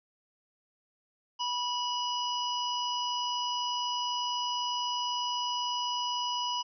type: harmonic tone with a mistuned harmonic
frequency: 978 Hz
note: B5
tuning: 17 cents flat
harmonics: 1 / 3 / 5 / 6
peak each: -32 / -34 / -38 / -45 dBFS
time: 1.39-6.63 s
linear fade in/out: 20 ms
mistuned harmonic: 5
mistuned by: +44 cents
effects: none